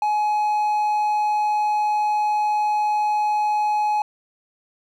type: tone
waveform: triangle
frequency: 843 Hz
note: G#5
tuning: 26 cents sharp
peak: -16 dBFS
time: 0.02-4.02 s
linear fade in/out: 2 ms
effects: none